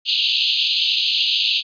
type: band-pass noise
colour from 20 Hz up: pink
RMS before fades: -19 dBFS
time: 0.05-1.63 s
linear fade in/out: 50 ms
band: 2700 to 4600 Hz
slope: 96 dB/octave
effects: resampled to 11025 Hz